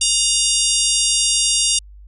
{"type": "harmonic tone with a mistuned harmonic", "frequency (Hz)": 944, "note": "A#5", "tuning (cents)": 22, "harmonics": [3, 4, 5, 6, 7, 8, 9, 10], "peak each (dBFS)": [-23, -23, -23, -23, -23, -23, -23, -23], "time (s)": [0.01, 1.79], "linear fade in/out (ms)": 5, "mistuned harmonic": 4, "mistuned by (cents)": -63, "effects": ["added 50 Hz sine -38 dBFS peak until 2.07 s"]}